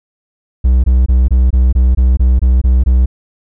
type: tone bursts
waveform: triangle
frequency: 62.8 Hz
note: B1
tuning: 30 cents sharp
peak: -4 dBFS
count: 11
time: 0.64-3.06 s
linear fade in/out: 10 ms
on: 200 ms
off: 22 ms
effects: none